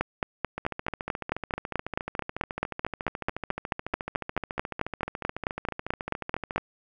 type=two click trains; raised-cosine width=0.5 ms; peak=-17 / -10 dBFS; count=85 / 31; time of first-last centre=0.58-6.58 / 0.01-6.56 s; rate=14 / 4.58 Hz; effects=none